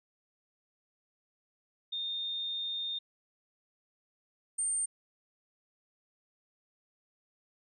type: tone pair in turn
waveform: sine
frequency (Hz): 3647 / 8755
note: A#7 / C#9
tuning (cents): -39 / -23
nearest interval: octave + minor third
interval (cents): 1516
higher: second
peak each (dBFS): -33 / -29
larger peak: second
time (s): 1.92-2.99 / 4.58-4.86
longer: first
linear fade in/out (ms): 10
effects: none